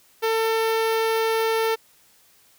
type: tone with notch filter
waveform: sawtooth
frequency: 447.9 Hz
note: A4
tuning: 31 cents sharp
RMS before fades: -22 dBFS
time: 0.22-1.76 s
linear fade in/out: 20 ms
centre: 7500 Hz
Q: 1.3
effects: white hiss -57 dBFS RMS until 2.58 s